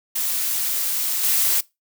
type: noise with level steps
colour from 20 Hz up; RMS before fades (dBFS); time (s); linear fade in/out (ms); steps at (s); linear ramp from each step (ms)
blue; -23 / -19; 0.15-1.61; 10; 1.23; 10
effects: noise-tail reverb RT60 0.2 s tail -21 dB re dry

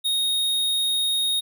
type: tone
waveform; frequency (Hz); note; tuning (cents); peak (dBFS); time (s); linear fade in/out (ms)
square; 3729; A#7; 0; -21; 0.04-1.41; 20
effects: none

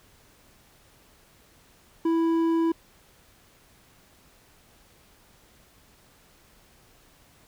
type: tone with hard clipping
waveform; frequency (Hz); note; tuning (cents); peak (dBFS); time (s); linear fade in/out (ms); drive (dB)
sine; 329.6; E4; 0; -22; 2.05-2.72; 5; 6
effects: pink hiss -58 dBFS RMS until 7.47 s

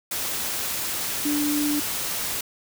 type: tone in noise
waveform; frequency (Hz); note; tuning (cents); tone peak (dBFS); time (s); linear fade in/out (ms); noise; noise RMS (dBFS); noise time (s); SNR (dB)
sine; 293.7; D4; 0; -22; 1.25-1.8; 5; white; -28; 0.11-2.41; +3
effects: none

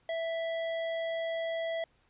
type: tone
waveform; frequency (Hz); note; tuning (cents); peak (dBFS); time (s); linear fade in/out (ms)
square; 659.3; E5; 0; -32; 0.09-1.84; 2
effects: pink hiss -69 dBFS RMS until 2.09 s + resampled to 8000 Hz

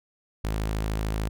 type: tone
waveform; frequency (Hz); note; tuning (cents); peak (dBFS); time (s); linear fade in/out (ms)
sawtooth; 53.4; G#1; +49; -22; 0.44-1.29; 5
effects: none

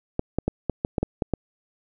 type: clicks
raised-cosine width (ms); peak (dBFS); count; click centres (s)
2; -9; 9; 0.194 / 0.386 / 0.48 / 0.697 / 0.849 / 0.982 / 1.03 / 1.222 / 1.337
effects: none

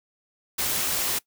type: noise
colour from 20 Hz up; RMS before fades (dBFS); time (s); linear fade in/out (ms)
white; -26; 0.58-1.19; 10
effects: noise-tail reverb RT60 0.1 s tail -21 dB re dry

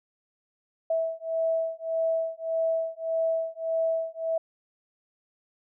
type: beating tone pair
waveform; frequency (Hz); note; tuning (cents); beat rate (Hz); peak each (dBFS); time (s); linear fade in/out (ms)
sine; 652 / 653.7; E5 / E5; -19 / -15; 1.7; -28; 0.9-4.38; 5
effects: none

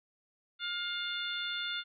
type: harmonic tone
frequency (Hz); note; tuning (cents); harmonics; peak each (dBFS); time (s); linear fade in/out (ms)
707; F5; +21; 2 / 3 / 4 / 5 / 6; -38 / -44 / -42 / -37 / -48; 0.59-1.84; 50
effects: none

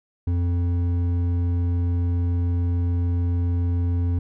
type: tone with hard clipping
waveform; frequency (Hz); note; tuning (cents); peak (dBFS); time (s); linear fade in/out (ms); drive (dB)
triangle; 87.31; F2; 0; -21; 0.27-4.19; 5; 11
effects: none

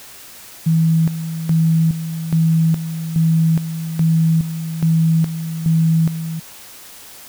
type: tone with tremolo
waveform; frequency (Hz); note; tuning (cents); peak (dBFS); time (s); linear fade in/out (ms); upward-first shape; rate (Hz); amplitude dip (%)
sine; 162.4; E3; -26; -11; 0.66-6.4; 10; square; 1.2; 70
effects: white hiss -39 dBFS RMS until 7.28 s

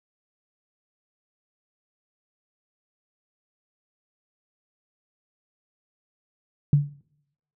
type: tone with exponential decay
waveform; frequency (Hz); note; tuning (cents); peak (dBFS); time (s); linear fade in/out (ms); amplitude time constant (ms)
sine; 144.2; D3; -31; -11; 6.73-7.01; 2; 60
effects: noise-tail reverb RT60 0.8 s tail -23 dB re dry

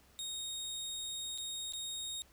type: tone with dropouts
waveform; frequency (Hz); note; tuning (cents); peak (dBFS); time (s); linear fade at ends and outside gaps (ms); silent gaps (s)
25% pulse; 3729; A#7; 0; -35; 0.19-2.22; 0; 1.377-1.383 / 1.723-1.735
effects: added 65 Hz sine -67 dBFS peak until 2.32 s + pink hiss -65 dBFS RMS until 2.32 s

